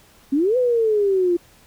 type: exponential two-way sweep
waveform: sine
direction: up then down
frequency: 261.6 to 512 to 341.8 Hz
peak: -15 dBFS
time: 0.32-1.37 s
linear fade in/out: 10 ms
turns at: 0.57 s
effects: pink hiss -52 dBFS RMS until 1.66 s